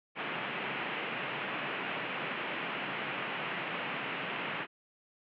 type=band-pass noise; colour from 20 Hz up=white; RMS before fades=-37 dBFS; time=0.15-4.67 s; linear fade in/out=50 ms; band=130 to 2900 Hz; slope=48 dB/octave; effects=none